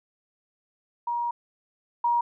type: tone pair in turn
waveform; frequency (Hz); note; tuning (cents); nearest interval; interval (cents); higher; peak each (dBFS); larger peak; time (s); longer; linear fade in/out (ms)
sine; 950 / 950; A#5 / A#5; +33 / +33; unison; 0; neither; -25 / -20; second; 1.07-1.31 / 2.04-2.21; first; 5
effects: none